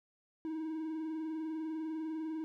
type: tone with vibrato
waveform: triangle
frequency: 316.8 Hz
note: D#4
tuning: 31 cents sharp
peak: -34 dBFS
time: 0.45-2.44 s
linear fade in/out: 0 ms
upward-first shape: sine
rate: 20 Hz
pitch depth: 50 cents each way
effects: none